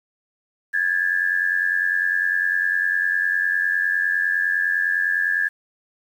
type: tone pair together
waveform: sine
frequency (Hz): 1646 / 1735.9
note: G#6 / A6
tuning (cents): -16 / -24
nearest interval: minor second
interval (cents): 92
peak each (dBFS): -21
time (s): 0.73-5.49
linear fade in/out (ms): 20
effects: 8-bit